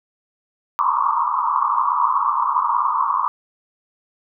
pink band-pass noise, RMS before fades -19 dBFS, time 0.79-3.28 s, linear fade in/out 0 ms, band 940 to 1200 Hz, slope 96 dB/octave, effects none

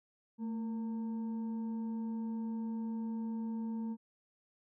sine tone with frequency modulation, 223.7 Hz, A3, 29 cents sharp, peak -35 dBFS, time 0.38-3.97 s, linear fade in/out 50 ms, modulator 690 Hz, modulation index 0.25, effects none

